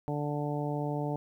harmonic tone, 146.83 Hz, D3, in tune, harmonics 1 / 2 / 3 / 4 / 5 / 6, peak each -33 / -36 / -38 / -39 / -40 / -41 dBFS, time 0.08-1.16 s, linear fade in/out 0 ms, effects 11-bit

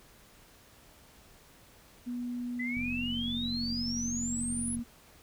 sine tone with pitch glide, 243.8 to 236.4 Hz, B3 to A#3, -22 to +24 cents, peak -33 dBFS, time 2.06-4.84 s, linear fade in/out 20 ms, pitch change -54 cents, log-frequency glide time 3.04-3.14 s
sine exponential sweep, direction up, 1981 to 10548 Hz, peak -34 dBFS, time 2.59-4.76 s, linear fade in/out 10 ms
click train, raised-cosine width 5 ms, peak -31 dBFS, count 92, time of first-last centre 2.77-4.792 s, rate 45 Hz
effects pink hiss -58 dBFS RMS until 5.22 s

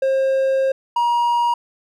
triangle tone pair in turn, 534 / 951.5 Hz, C5 / A#5, +35 / +35 cents, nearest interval minor seventh, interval 1000 cents, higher second, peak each -13 dBFS, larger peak neither, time 0.02-0.72 / 0.96-1.54 s, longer first, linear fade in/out 5 ms, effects none

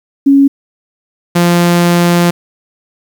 sine / sawtooth tone pair in turn, 277.2 / 173.47 Hz, C#4 / F3, 0 / -11 cents, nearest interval minor sixth, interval 811 cents, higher first, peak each -3 dBFS, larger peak neither, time 0.26-0.48 / 1.35-2.31 s, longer second, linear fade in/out 10 ms, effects 7-bit

